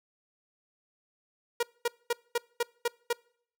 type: tone bursts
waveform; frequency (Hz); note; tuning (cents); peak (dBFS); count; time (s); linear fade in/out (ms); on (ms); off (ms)
sawtooth; 475; A#4; +33; -21; 7; 1.6-3.13; 5; 30; 220
effects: noise-tail reverb RT60 0.6 s tail -26 dB re dry